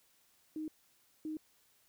sine tone bursts at uneven times, 311.1 Hz, D#4, in tune, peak -37 dBFS, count 2, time 0.56-0.68 / 1.25-1.37 s, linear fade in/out 2 ms, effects white hiss -70 dBFS RMS until 1.88 s

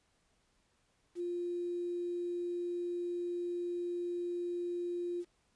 sine tone with quantisation, 350 Hz, F4, 4 cents sharp, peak -34 dBFS, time 1.15-5.25 s, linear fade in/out 50 ms, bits 10, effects pink hiss -74 dBFS RMS until 5.55 s + resampled to 22050 Hz

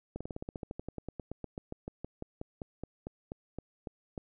slowing click train, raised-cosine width 2 ms, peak -25 dBFS, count 30, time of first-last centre 0.16-4.178 s, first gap 46 ms, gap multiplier 1.07, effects none

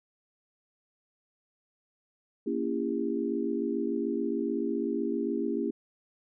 sine chord, A# diminished seventh, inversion none, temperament just, 233.1 / 279.7 / 335.6 / 402.8 Hz, A#3 / C#4 / E4 / G4, 0 / +16 / +31 / +47 cents, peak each -33 dBFS, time 2.46-5.71 s, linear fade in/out 10 ms, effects none

